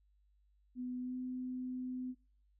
sine tone with pitch glide, 250 to 253.9 Hz, B3 to B3, +21 to +48 cents, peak -38 dBFS, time 0.75-2.15 s, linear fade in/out 50 ms, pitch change +27 cents, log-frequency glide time 0.99-1.16 s, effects noise-tail reverb RT60 0.5 s tail -24 dB re dry + added 50 Hz sine -68 dBFS peak until 2.59 s

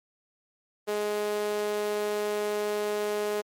sawtooth tone with high-pass filter, 208.8 Hz, G#3, 10 cents sharp, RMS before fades -29 dBFS, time 0.87-3.42 s, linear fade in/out 20 ms, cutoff 450 Hz, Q 3, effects MP3 64 kbps

